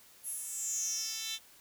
10% pulse tone with high-pass filter sweep, 443.4 Hz, A4, 13 cents sharp, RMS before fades -37 dBFS, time 0.23-1.39 s, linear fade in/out 50 ms, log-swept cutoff 11000 to 3700 Hz, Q 7.1, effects white hiss -59 dBFS RMS until 1.6 s

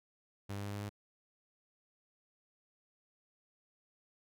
sawtooth tone with pitch steps, 100 / 100.75 / 101.51 / 102.28 / 103.05 Hz, G2 / G2 / G#2 / G#2 / G#2, +35 / +48 / -39 / -26 / -13 cents, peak -35 dBFS, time 0.49-0.895 s, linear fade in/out 10 ms, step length 81 ms, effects none

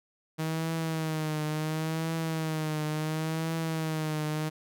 sawtooth tone with vibrato, 157.9 Hz, D#3, 26 cents sharp, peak -25 dBFS, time 0.38-4.5 s, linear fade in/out 20 ms, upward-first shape triangle, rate 0.71 Hz, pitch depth 63 cents each way, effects none

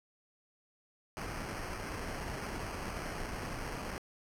pink noise with sample-and-hold, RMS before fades -40 dBFS, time 1.17-3.98 s, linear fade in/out 0 ms, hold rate 3675 Hz, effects low-pass 12000 Hz 12 dB/octave

